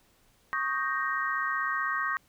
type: chord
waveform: sine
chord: Eb dominant seventh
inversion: third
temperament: equal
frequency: 1108.7 / 1244.5 / 1568 / 1864.7 Hz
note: Db6 / Eb6 / G6 / Bb6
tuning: 0 / 0 / 0 / 0 cents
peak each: -32 / -34 / -33 / -32 dBFS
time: 0.53-2.17 s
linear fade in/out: 0 ms
effects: pink hiss -65 dBFS RMS until 2.28 s